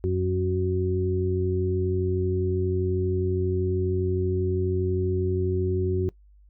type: harmonic tone with a mistuned harmonic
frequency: 92.5 Hz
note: F#2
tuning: in tune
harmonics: 1 / 2 / 3 / 4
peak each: -25 / -33 / -36 / -25 dBFS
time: 0.04-6.09 s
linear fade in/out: 0 ms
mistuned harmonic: 1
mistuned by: -28 cents
effects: noise-tail reverb RT60 0.1 s tail -22 dB re dry + added 50 Hz sine -51 dBFS peak until 6.49 s